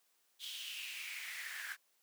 pink noise with high-pass filter sweep, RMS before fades -45 dBFS, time 0.39-1.77 s, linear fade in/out 50 ms, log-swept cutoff 3400 to 1600 Hz, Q 5.6, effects white hiss -75 dBFS RMS until 2.02 s + high-pass 300 Hz 12 dB/octave

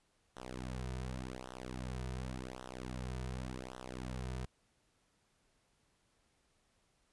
sawtooth tone with flanger, 63.3 Hz, B1, 43 cents sharp, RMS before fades -43 dBFS, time 0.36-4.46 s, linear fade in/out 10 ms, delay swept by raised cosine 0.42 to 3.72 ms, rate 0.88 Hz, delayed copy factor -1, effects pink hiss -75 dBFS RMS until 7.12 s + resampled to 24000 Hz

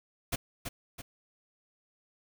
pink noise with echo, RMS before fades -31 dBFS, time 0.32-0.36 s, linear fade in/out 10 ms, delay 330 ms, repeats 2, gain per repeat -6 dB, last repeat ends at 1.02 s, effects none

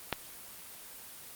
click, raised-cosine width 0.3 ms, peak -12 dBFS, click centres 0.127 s, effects white hiss -48 dBFS RMS until 1.35 s + Opus 24 kbps

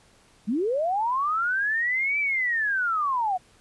sine linear two-way sweep, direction up then down, 189.1 to 2339 to 705 Hz, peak -22 dBFS, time 0.47-3.38 s, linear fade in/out 20 ms, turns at 2.19 s, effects pink hiss -58 dBFS RMS until 3.6 s + resampled to 24000 Hz

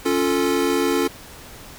square chord, Db augmented, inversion none, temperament equal, 277.2 / 349.2 / 440 Hz, Db4 / F4 / A4, 0 / 0 / 0 cents, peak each -23 dBFS, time 0.05-1.08 s, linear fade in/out 10 ms, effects pink hiss -41 dBFS RMS until 1.78 s

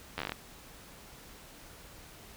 slowing click train, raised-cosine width 0.3 ms, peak -18 dBFS, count 9, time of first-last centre 0.18-0.32 s, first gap 11 ms, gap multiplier 1.13, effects pink hiss -52 dBFS RMS until 2.36 s

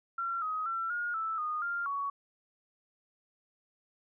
sine tone with pitch steps, 1366 / 1261 / 1349 / 1429 / 1318 / 1230 / 1396 / 1121 Hz, F6 / D#6 / E6 / F6 / E6 / D#6 / F6 / C#6, -39 / +23 / +40 / +39 / -1 / -20 / -1 / +19 cents, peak -31 dBFS, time 0.18-2.1 s, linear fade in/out 5 ms, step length 240 ms, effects none

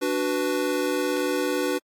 square chord, B minor, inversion first, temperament equal with one note detuned, 292.3 / 370 / 493.9 Hz, D4 / F#4 / B4, -8 / 0 / 0 cents, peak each -28 dBFS, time 0.01-1.79 s, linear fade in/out 20 ms, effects AAC 64 kbps

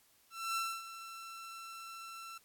sawtooth tone with ADSR envelope, 1343 Hz, E6, 32 cents sharp, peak -29 dBFS, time 0.3-2.38 s, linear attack 260 ms, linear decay 260 ms, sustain -13 dB, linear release 5 ms, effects white hiss -68 dBFS RMS until 2.44 s + AAC 64 kbps

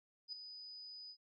sine tone with ADSR envelope, 4978 Hz, D#8, in tune, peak -40 dBFS, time 0.28-1.17 s, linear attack 46 ms, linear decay 6 ms, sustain -9 dB, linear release 69 ms, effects none

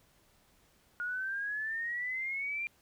sine exponential sweep, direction up, 1432 to 2400 Hz, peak -33 dBFS, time 1-2.67 s, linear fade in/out 0 ms, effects pink hiss -67 dBFS RMS until 2.81 s

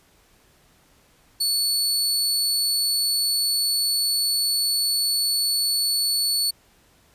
sawtooth tone, 4435 Hz, C#8, in tune, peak -17 dBFS, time 1.4-6.51 s, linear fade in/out 10 ms, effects pink hiss -58 dBFS RMS until 7.14 s + resampled to 32000 Hz

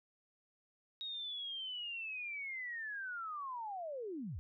sine linear sweep, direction down, 3782 to 61.74 Hz, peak -40 dBFS, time 1.01-4.39 s, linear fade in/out 0 ms, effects none

